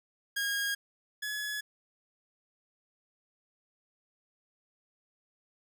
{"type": "tone pair in turn", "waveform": "sawtooth", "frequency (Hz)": [1632, 1697.4], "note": ["G#6", "G#6"], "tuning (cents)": [-31, 37], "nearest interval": "minor second", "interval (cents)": 68, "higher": "second", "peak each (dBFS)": [-26, -30], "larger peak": "first", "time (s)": [[0.36, 0.75], [1.22, 1.61]], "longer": "neither", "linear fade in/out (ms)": 10, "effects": []}